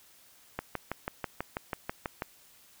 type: click train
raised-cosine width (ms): 0.5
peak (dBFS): -17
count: 11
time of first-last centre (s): 0.59-2.221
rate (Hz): 6.13
effects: white hiss -59 dBFS RMS until 2.8 s